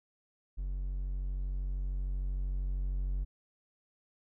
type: tone with level ramp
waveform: triangle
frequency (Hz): 46.49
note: F#1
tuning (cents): +9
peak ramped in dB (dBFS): -31 to -28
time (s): 0.57-3.25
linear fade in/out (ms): 20
effects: none